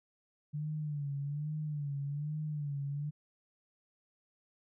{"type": "tone with vibrato", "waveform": "sine", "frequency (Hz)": 146.83, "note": "D3", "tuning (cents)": 0, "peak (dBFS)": -34, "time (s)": [0.53, 3.11], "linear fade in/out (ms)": 20, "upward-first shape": "sine", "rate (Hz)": 1.2, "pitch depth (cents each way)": 79, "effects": []}